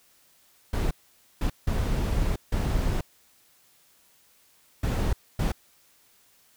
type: noise bursts at uneven times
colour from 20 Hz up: brown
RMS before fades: -25 dBFS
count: 6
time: 0.73-0.91 / 1.41-1.5 / 1.67-2.36 / 2.52-3.01 / 4.83-5.13 / 5.39-5.52 s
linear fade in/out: 5 ms
effects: white hiss -61 dBFS RMS until 6.56 s